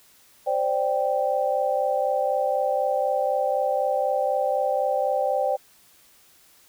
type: chord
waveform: sine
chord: C suspended second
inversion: none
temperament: equal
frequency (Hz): 523.3 / 587.3 / 784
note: C5 / D5 / G5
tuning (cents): 0 / 0 / 0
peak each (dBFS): -25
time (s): 0.46-5.57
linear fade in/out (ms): 20
effects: white hiss -56 dBFS RMS until 6.68 s